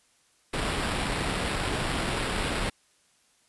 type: noise with sample-and-hold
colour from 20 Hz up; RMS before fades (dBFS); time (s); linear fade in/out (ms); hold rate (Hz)
pink; -29; 0.53-2.7; 10; 6300
effects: white hiss -65 dBFS RMS until 3.48 s + resampled to 24000 Hz